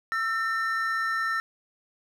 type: tone pair together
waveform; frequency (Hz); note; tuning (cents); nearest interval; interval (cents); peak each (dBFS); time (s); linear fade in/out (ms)
triangle; 1332 / 1809.8; E6 / A6; +18 / +48; perfect fourth; 530; -26; 0.12-1.4; 0
effects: none